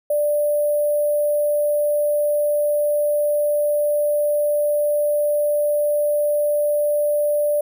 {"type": "tone with sample-and-hold", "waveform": "sine", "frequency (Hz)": 591, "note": "D5", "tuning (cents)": 11, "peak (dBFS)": -16, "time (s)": [0.1, 7.61], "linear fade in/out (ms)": 5, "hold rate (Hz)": 11025, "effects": []}